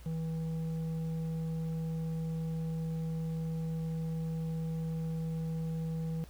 triangle tone with tanh clipping, 162 Hz, E3, 30 cents flat, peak -34 dBFS, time 0.06-6.24 s, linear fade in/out 0 ms, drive 11 dB, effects added 60 Hz sine -49 dBFS peak until 6.29 s + pink hiss -59 dBFS RMS until 6.29 s

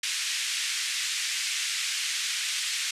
pink band-pass noise, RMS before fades -30 dBFS, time 0.03-2.91 s, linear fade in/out 5 ms, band 2000 to 8600 Hz, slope 24 dB/octave, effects resampled to 32000 Hz

